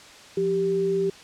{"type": "tone pair together", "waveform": "sine", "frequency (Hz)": [174.61, 391.4], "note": ["F3", "G4"], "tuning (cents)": [0, -3], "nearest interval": "octave + major second", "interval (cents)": 1397, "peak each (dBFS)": [-30, -21], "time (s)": [0.37, 1.1], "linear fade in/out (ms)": 5, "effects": ["white hiss -46 dBFS RMS until 1.23 s", "low-pass 6000 Hz 12 dB/octave"]}